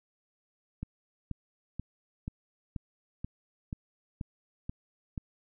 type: click train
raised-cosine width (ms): 5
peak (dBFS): -23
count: 10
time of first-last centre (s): 0.83-5.178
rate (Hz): 2.07
effects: none